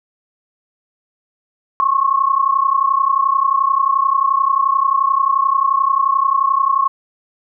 sine tone pair together, 1073 / 1104.4 Hz, C6 / C#6, +43 / -7 cents, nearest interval unison, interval 50 cents, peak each -15 dBFS, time 1.8-6.88 s, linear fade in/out 0 ms, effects none

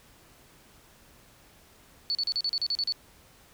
sine tone bursts, 4453 Hz, C#8, 7 cents sharp, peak -25 dBFS, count 10, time 2.1-2.923 s, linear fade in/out 0 ms, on 49 ms, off 37 ms, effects pink hiss -57 dBFS RMS until 3.53 s

